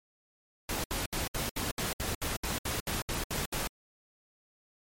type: noise bursts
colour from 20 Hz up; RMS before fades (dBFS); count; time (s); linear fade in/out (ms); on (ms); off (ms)
pink; -33; 14; 0.69-3.674; 2; 150; 68
effects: MP3 64 kbps

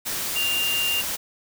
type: tone in noise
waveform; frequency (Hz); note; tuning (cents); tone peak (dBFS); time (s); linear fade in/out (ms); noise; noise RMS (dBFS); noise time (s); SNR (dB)
sine; 2794; F7; 0; -22; 0.35-1.02; 20; white; -28; 0.05-1.17; +3
effects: none

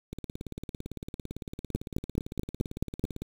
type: two click trains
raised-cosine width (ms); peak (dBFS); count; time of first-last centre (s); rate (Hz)
3; -24 / -14; 56 / 7; 0.13-3.22 / 1.75-3.04; 17.8 / 4.65
effects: 7-bit

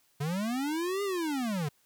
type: linear two-way sweep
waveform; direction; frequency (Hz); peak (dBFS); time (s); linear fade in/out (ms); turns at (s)
square; up then down; 136.9 to 410 to 136.9; -30; 0.2-1.69; 10; 1.03
effects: white hiss -68 dBFS RMS until 1.85 s

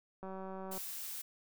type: click train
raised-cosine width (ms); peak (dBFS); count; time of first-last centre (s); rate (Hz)
1; -32; 105; 0.23-0.777; 190
type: noise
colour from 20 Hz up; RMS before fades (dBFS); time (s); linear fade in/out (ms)
blue; -43; 0.71-1.22; 10
effects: none

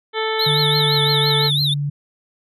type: harmonic tone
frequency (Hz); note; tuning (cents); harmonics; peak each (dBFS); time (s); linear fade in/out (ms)
440; A4; 0; 1 / 2 / 3 / 4 / 5 / 7 / 8 / 9; -22 / -26 / -28 / -29 / -29 / -31 / -30 / -35; 0.13-1.51; 50
type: tone with vibrato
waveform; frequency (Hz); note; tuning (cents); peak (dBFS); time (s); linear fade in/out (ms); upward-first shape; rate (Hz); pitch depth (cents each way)
triangle; 3810; A#7; +37; -16; 0.39-1.74; 5; triangle; 5.9; 200
type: tone with pitch glide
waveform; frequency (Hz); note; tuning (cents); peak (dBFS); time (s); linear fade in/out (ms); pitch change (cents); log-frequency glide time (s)
sine; 148.6 to 144.2; D3 to D3; +21 to -31; -19; 0.46-1.9; 10; -52; 0.86-0.93
effects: none

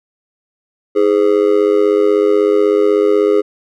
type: tone with amplitude modulation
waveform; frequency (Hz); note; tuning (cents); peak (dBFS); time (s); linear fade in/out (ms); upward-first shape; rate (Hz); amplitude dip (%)
triangle; 415.3; G#4; 0; -3; 0.95-3.42; 20; sine; 96.2; 95
effects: none

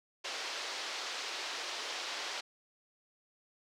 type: band-pass noise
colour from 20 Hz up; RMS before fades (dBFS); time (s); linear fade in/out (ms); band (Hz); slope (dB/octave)
white; -40; 0.24-2.41; 10; 380 to 5300; 24
effects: none

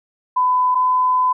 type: tone pair in turn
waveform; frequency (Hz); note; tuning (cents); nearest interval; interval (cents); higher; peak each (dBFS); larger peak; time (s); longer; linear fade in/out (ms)
sine; 1004 / 1009.8; B5 / B5; +28 / +38; unison; 10; second; -13 / -13; neither; 0.36-0.75 / 0.75-1.33; second; 10
effects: none

